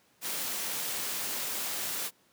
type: noise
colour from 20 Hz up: white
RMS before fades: -34 dBFS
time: 0.21-2.11 s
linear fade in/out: 50 ms
effects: pink hiss -66 dBFS RMS until 2.32 s + high-pass 150 Hz 12 dB/octave